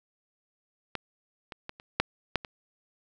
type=clicks; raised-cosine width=0.3 ms; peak=-15 / -23 / -21 / -30 / -6 / -9 / -23 dBFS; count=7; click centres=0.953 / 1.522 / 1.694 / 1.799 / 2 / 2.357 / 2.448 s; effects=none